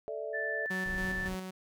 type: chord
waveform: sine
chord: A suspended fourth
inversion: none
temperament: equal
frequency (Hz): 440 / 587.3 / 659.3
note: A4 / D5 / E5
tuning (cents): 0 / 0 / 0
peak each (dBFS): -39 / -39 / -40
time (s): 0.08-0.66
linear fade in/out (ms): 0
type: tone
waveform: sine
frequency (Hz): 1760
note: A6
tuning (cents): 0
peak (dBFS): -33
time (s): 0.33-1.29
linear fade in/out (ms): 20
type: tone with tremolo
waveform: sawtooth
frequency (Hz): 186.7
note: F#3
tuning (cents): +16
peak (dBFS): -31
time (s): 0.7-1.51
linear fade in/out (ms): 10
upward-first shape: square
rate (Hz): 3.6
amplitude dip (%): 40
type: noise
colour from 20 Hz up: brown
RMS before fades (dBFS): -41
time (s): 0.86-1.35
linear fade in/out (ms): 0
effects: none